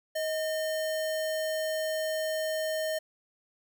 sine tone with sample-and-hold, 630 Hz, D#5, 21 cents sharp, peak -28 dBFS, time 0.15-2.99 s, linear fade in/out 10 ms, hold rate 2450 Hz, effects none

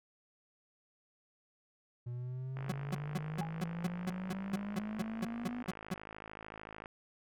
triangle exponential sweep, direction up, 120 to 247.7 Hz, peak -36 dBFS, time 2.06-5.63 s, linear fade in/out 10 ms
click train, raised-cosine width 0.5 ms, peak -31 dBFS, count 230, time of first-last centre 2.57-6.858 s, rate 53.4 Hz
40% pulse tone bursts, 185 Hz, F#3, in tune, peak -32 dBFS, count 15, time 2.69-5.94 s, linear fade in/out 5 ms, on 30 ms, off 200 ms
sine tone with exponential decay, 820 Hz, G#5, 22 cents flat, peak -35 dBFS, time 3.41-3.55 s, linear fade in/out 5 ms, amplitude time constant 30 ms
effects none

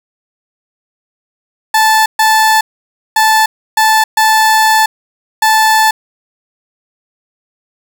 30% pulse tone bursts at uneven times, 876 Hz, A5, 8 cents flat, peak -4 dBFS, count 6, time 1.74-2.06 / 2.19-2.61 / 3.16-3.46 / 3.77-4.04 / 4.17-4.86 / 5.42-5.91 s, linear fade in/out 5 ms, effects none

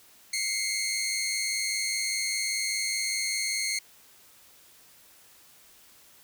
15% pulse tone pair together, 2093 / 2198 Hz, C7 / C#7, 0 / -15 cents, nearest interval minor second, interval 85 cents, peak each -24 dBFS, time 0.33-3.79 s, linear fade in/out 5 ms, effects white hiss -56 dBFS RMS until 6.23 s

